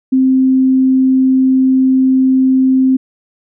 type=tone; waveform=sine; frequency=261.6 Hz; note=C4; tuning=in tune; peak=-7 dBFS; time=0.12-2.97 s; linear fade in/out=10 ms; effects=none